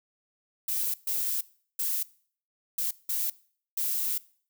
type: noise bursts at uneven times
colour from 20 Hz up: violet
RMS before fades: -29 dBFS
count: 6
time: 0.68-0.94 / 1.07-1.41 / 1.79-2.03 / 2.78-2.91 / 3.09-3.3 / 3.77-4.18 s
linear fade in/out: 5 ms
effects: noise-tail reverb RT60 0.5 s tail -21 dB re dry